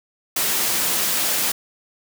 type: high-pass noise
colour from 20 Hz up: white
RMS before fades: -21 dBFS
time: 0.36-1.52 s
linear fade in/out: 5 ms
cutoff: 140 Hz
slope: 12 dB/octave
effects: none